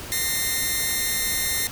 5% pulse tone pair together, 1837.8 / 2093 Hz, A#6 / C7, -25 / 0 cents, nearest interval major second, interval 225 cents, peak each -15 dBFS, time 0.12-1.67 s, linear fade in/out 0 ms, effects pink hiss -36 dBFS RMS until 1.71 s

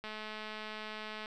click train, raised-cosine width 0.3 ms, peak -27 dBFS, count 263, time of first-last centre 0.04-1.259 s, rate 215 Hz, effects none

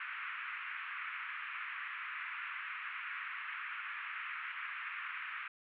pink band-pass noise, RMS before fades -43 dBFS, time 0-5.48 s, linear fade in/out 5 ms, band 1200 to 2600 Hz, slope 48 dB/octave, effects none

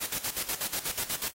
white noise with tremolo, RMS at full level -31 dBFS, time 0-1.32 s, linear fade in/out 20 ms, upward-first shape square, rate 8.2 Hz, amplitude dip 75%, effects AAC 48 kbps

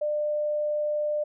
sine tone, 598 Hz, D5, 31 cents sharp, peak -24 dBFS, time 0.01-1.24 s, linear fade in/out 10 ms, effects none

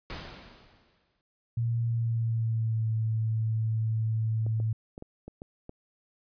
pink noise with exponential decay, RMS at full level -37 dBFS, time 0.1-1.21 s, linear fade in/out 0 ms, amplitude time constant 240 ms
sine tone with pitch glide, 116.54 to 111.02 Hz, A#2 to A2, 0 to +16 cents, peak -25 dBFS, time 1.57-4.73 s, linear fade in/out 5 ms, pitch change -84 cents, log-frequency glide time 1.83-2.88 s
clicks, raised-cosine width 2 ms, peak -28 dBFS, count 7, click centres 4.465 / 4.601 / 4.979 / 5.024 / 5.28 / 5.419 / 5.694 s
effects resampled to 11025 Hz

